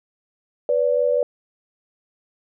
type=tone pair together; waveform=sine; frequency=493.9 / 579.3 Hz; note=B4 / D5; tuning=0 / -24 cents; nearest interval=minor third; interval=276 cents; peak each=-19 dBFS; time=0.69-1.23 s; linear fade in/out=2 ms; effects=none